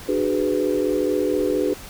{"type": "tone cluster", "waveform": "sine", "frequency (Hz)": [299.1, 373.7, 418, 499], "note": ["D4", "F#4", "G#4", "B4"], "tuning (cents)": [32, 17, 11, 18], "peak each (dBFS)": -24, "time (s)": [0.08, 1.74], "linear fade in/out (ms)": 10, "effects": ["pink hiss -39 dBFS RMS until 1.89 s"]}